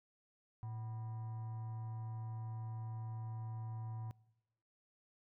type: tone with frequency modulation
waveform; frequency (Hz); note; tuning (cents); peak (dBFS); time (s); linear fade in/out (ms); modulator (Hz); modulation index
sine; 113.3; A#2; -49; -40; 0.63-4.11; 0; 867; 0.27
effects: noise-tail reverb RT60 1.0 s tail -24 dB re dry + tanh soft clip ceiling -38 dBFS